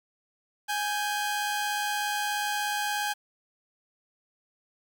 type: tone pair together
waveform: sawtooth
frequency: 830.6 / 1564.4 Hz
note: G#5 / G6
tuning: 0 / -4 cents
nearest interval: major seventh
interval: 1096 cents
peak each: -25 / -29 dBFS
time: 0.68-3.14 s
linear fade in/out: 20 ms
effects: 9-bit